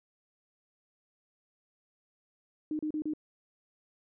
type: tone bursts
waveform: sine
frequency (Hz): 306.4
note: D#4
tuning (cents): -27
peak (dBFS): -30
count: 4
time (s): 2.71-3.136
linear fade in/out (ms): 2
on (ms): 81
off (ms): 34
effects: none